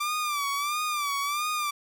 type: tone with vibrato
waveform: sawtooth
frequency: 1174.7 Hz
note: D6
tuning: in tune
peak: -23 dBFS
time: 0-1.71 s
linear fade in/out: 10 ms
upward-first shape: sine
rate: 1.5 Hz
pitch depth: 83 cents each way
effects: none